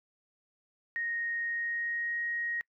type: tone with pitch glide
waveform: sine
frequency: 1864.7 to 1880.9 Hz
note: A#6 to A#6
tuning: 0 to +15 cents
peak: -31 dBFS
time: 0.96-2.61 s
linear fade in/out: 0 ms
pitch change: +15 cents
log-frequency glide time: 1.44-2.21 s
effects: noise-tail reverb RT60 0.1 s tail -25 dB re dry